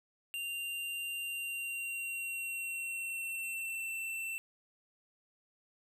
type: tone with pitch glide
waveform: square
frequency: 2782 to 2684 Hz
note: F7 to E7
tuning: -7 to +31 cents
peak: -37 dBFS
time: 0.34-4.38 s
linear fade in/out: 0 ms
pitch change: -62 cents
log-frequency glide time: 1.21-3.94 s
effects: 13-bit